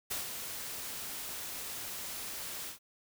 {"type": "noise with ADSR envelope", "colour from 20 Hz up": "white", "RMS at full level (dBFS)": -35, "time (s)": [0.1, 2.79], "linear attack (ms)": 14, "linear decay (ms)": 150, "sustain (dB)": -6, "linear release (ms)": 120, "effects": []}